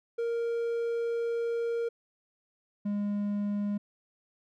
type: tone pair in turn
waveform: triangle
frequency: 466.2 / 204.8 Hz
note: A#4 / G#3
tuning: 0 / -24 cents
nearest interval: octave + major second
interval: 1424 cents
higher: first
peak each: -26 dBFS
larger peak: neither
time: 0.18-1.89 / 2.85-3.78 s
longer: first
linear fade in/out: 10 ms
effects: none